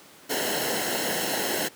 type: noise with comb filter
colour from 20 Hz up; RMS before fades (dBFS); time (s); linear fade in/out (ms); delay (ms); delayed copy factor
pink; -27; 0.29-1.69; 20; 0.84; -0.7
effects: pink hiss -50 dBFS RMS until 1.75 s + high-pass 200 Hz 12 dB/octave